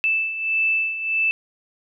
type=beating tone pair; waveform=sine; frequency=2637 / 2638.6 Hz; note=E7 / E7; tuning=0 / +1 cents; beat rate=1.6 Hz; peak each=-26 / -20 dBFS; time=0.04-1.31 s; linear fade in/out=0 ms; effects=none